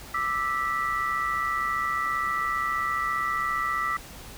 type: tone cluster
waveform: sine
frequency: 1180 / 1315 / 1958 Hz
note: D6 / E6 / B6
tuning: +8 / -5 / -15 cents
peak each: -29 dBFS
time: 0.14-3.97 s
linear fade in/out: 5 ms
effects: added 50 Hz sine -50 dBFS peak until 4.37 s + pink hiss -44 dBFS RMS until 4.37 s